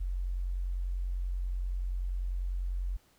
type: tone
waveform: sine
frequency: 45.13 Hz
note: F#1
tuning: 42 cents flat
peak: -30 dBFS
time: 0-2.97 s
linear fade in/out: 10 ms
effects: pink hiss -66 dBFS RMS until 3.18 s